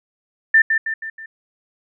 sine tone with echo, 1785 Hz, A6, 24 cents sharp, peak -8 dBFS, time 0.54-0.62 s, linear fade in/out 5 ms, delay 160 ms, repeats 4, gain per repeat -6 dB, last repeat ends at 1.26 s, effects none

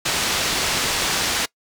white low-pass noise, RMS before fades -22 dBFS, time 0.05-1.46 s, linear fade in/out 10 ms, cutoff 5700 Hz, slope 12 dB/octave, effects noise-tail reverb RT60 0.1 s tail -23 dB re dry

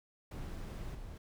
brown noise with level steps, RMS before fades -42 / -47 dBFS, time 0.31-1.18 s, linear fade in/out 5 ms, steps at 0.94 s, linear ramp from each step 10 ms, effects none

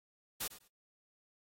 white noise with echo, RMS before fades -38 dBFS, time 0.4-0.48 s, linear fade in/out 10 ms, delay 100 ms, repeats 2, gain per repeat -15 dB, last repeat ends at 0.68 s, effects AAC 48 kbps

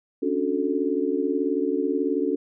sine chord, D major seventh, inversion third, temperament just, 275.3 / 293.7 / 367.1 / 440.5 Hz, C#4 / D4 / F#4 / A4, -12 / 0 / -14 / +2 cents, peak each -27 dBFS, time 0.22-2.36 s, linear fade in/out 10 ms, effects none

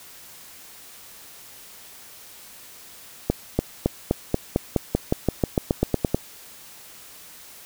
accelerating click train, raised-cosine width 2 ms, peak -5 dBFS, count 17, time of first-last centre 3.3-6.146 s, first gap 290 ms, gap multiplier 0.93, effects white hiss -45 dBFS RMS until 7.65 s

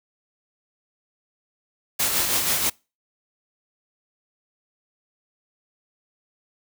white noise with tremolo, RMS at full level -21 dBFS, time 1.99-2.7 s, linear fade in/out 10 ms, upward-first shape sine, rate 6.2 Hz, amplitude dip 40%, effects noise-tail reverb RT60 0.3 s tail -26 dB re dry

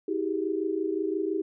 sine tone cluster, 321.1 / 382.6 / 408.4 Hz, E4 / G4 / G#4, -45 / -42 / -29 cents, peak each -30 / -30 / -31 dBFS, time 0.08-1.42 s, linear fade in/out 5 ms, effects none

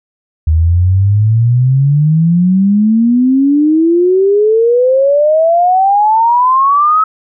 sine exponential sweep, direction up, 77.1 to 1296 Hz, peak -6 dBFS, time 0.47-7.04 s, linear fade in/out 5 ms, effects none

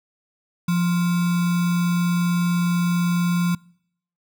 sine tone with sample-and-hold, 174.61 Hz, F3, in tune, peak -17 dBFS, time 0.68-3.55 s, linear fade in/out 5 ms, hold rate 1225 Hz, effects noise-tail reverb RT60 0.7 s tail -26 dB re dry

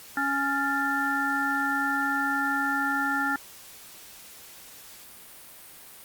harmonic tone with a mistuned harmonic, 278 Hz, C#4, 5 cents sharp, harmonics 1 / 3 / 5 / 6, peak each -31 / -31 / -27 / -30 dBFS, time 0.17-3.36 s, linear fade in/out 2 ms, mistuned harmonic 6, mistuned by +100 cents, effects white hiss -47 dBFS RMS until 6.04 s + Opus 48 kbps

